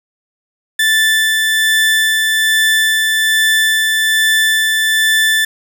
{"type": "tone with tremolo", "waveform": "30% pulse", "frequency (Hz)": 1760, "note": "A6", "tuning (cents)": 0, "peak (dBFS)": -7, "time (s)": [0.79, 5.45], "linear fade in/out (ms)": 5, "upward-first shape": "sine", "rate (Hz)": 1.2, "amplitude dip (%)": 25, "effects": []}